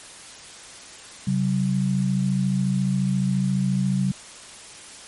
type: tone pair together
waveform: sine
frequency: 134.89 / 189.2 Hz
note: C#3 / F#3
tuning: -47 / +39 cents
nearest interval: tritone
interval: 586 cents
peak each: -23 / -21 dBFS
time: 1.27-4.12 s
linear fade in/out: 5 ms
effects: white hiss -42 dBFS RMS until 5.07 s + MP3 48 kbps